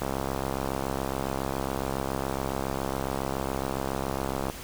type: click train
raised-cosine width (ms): 1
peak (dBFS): -15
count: 302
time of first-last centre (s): 0.02-4.499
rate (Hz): 67.2
effects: pink hiss -41 dBFS RMS until 4.63 s